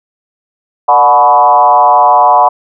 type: tone with frequency modulation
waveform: sine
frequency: 861 Hz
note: A5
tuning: 38 cents flat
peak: -3 dBFS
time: 0.88-2.49 s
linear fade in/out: 10 ms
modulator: 132 Hz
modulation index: 1.6
effects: none